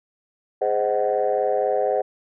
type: chord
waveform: sine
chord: Ab dominant seventh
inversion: none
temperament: just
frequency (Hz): 415.3 / 519.1 / 623 / 747.5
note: Ab4 / C5 / Eb5 / Gb5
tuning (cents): 0 / -14 / +2 / +17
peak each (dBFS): -24 / -22 / -24 / -24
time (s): 0.61-2.02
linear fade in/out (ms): 10
effects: tanh soft clip ceiling -11 dBFS